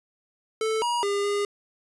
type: tone with pitch steps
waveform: square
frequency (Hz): 440.1 / 956 / 403.6 / 407.4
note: A4 / A#5 / G#4 / G#4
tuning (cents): 0 / +43 / -49 / -33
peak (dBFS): -24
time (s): 0.61-1.45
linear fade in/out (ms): 2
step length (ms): 210
effects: resampled to 24000 Hz